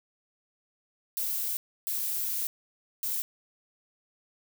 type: noise bursts at uneven times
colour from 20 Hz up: violet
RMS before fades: -31 dBFS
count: 3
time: 1.17-1.57 / 1.87-2.47 / 3.03-3.22 s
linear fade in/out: 0 ms
effects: none